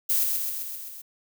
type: noise with echo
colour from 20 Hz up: violet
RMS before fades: -23 dBFS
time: 0.09-0.24 s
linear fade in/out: 10 ms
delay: 130 ms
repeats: 6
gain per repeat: -3 dB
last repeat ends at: 1.02 s
effects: none